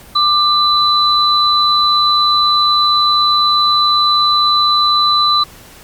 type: tone pair together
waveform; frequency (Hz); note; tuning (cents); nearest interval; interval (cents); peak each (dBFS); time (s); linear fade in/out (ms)
sine; 1188 / 3996; D6 / B7; +20 / +20; octave + major sixth; 2100; -12; 0.15-5.44; 10
effects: pink hiss -39 dBFS RMS until 5.83 s + Opus 48 kbps